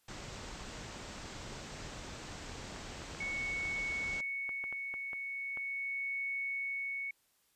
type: low-pass noise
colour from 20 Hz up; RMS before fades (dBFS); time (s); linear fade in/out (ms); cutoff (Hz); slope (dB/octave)
pink; -46; 0.08-4.21; 5; 8200; 96
type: clicks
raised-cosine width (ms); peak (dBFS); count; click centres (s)
0.5; -32; 11; 2.495 / 2.762 / 3.019 / 3.149 / 3.224 / 4.492 / 4.64 / 4.726 / 4.94 / 5.132 / 5.573
type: tone with tremolo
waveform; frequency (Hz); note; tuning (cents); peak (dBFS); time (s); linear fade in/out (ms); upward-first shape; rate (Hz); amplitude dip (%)
sine; 2217; C#7; 0; -34; 3.2-7.11; 5; sine; 0.4; 35
effects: white hiss -73 dBFS RMS until 7.55 s + resampled to 32000 Hz